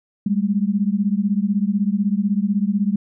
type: beating tone pair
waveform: sine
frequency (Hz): 196 / 212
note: G3 / G#3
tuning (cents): 0 / +36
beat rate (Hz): 16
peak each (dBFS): -19 / -20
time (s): 0.26-2.96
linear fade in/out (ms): 5
effects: none